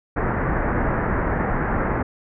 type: low-pass noise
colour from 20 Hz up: pink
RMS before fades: -22 dBFS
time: 0.16-2.03 s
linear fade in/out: 10 ms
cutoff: 1900 Hz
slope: 48 dB/octave
effects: none